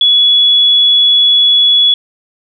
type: tone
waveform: sine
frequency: 3390 Hz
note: G#7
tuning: 35 cents sharp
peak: -5 dBFS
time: 0.01-1.94 s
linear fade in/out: 2 ms
effects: none